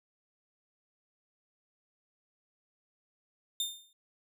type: tone with exponential decay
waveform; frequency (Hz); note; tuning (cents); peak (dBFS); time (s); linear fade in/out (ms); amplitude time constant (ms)
sawtooth; 3619; A7; +48; -25; 3.6-3.93; 2; 70
effects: none